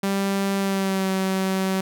sawtooth tone with pitch glide, 196.5 to 190.25 Hz, G3 to F#3, +4 to +48 cents, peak -17 dBFS, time 0.03-1.81 s, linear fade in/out 5 ms, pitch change -56 cents, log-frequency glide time 0.58-1.1 s, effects none

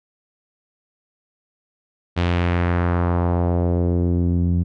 sawtooth tone with low-pass filter sweep, 87.31 Hz, F2, in tune, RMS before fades -19 dBFS, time 2.16-4.64 s, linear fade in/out 20 ms, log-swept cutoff 3500 to 180 Hz, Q 1.5, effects none

